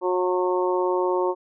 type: harmonic tone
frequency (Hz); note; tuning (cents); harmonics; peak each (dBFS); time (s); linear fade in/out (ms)
181.7; F#3; -31; 2 / 3 / 4 / 5 / 6; -22 / -27 / -35 / -27 / -31; 0.01-1.35; 50
effects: none